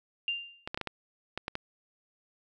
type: tone with exponential decay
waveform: sine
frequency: 2791 Hz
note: F7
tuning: 2 cents flat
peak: -26 dBFS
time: 0.28-0.67 s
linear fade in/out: 1 ms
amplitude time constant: 83 ms
type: clicks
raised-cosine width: 0.3 ms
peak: -17 dBFS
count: 8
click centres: 0.675 / 0.745 / 0.775 / 0.813 / 0.873 / 1.376 / 1.481 / 1.554 s
effects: none